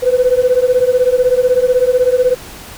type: beating tone pair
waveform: sine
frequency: 493.9 / 509.9 Hz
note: B4 / C5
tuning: 0 / -45 cents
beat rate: 16 Hz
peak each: -11 dBFS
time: 0.02-2.35 s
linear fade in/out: 20 ms
effects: tanh soft clip ceiling -3 dBFS + pink hiss -33 dBFS RMS until 2.77 s